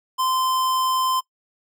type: tone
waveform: square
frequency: 1035 Hz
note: C6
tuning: 19 cents flat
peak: -20 dBFS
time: 0.18-1.21 s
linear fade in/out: 20 ms
effects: noise-tail reverb RT60 0.1 s tail -22 dB re dry